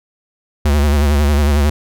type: tone with vibrato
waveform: square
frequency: 72.7 Hz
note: D2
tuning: 17 cents flat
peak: -11 dBFS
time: 0.65-1.7 s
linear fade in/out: 5 ms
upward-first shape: sine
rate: 11 Hz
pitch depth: 72 cents each way
effects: none